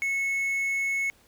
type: tone with quantisation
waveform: triangle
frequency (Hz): 2195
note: C#7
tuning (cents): -18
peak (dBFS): -23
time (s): 0.02-1.1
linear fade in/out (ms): 0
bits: 8
effects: pink hiss -60 dBFS RMS until 1.27 s